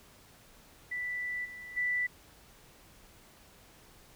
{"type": "tone with level steps", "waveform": "sine", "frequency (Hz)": 1975.5, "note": "B6", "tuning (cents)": 0, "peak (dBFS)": [-33, -43, -28], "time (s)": [0.91, 2.07], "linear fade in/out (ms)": 10, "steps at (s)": [1.44, 1.76], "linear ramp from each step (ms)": 20, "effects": ["pink hiss -58 dBFS RMS until 4.15 s"]}